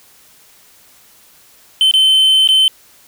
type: tone with dropouts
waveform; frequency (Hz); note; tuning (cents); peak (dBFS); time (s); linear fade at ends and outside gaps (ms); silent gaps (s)
triangle; 3075; G7; -34; -6; 1.81-2.68; 1; 1.912-1.938 / 2.475-2.488
effects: white hiss -47 dBFS RMS until 3.07 s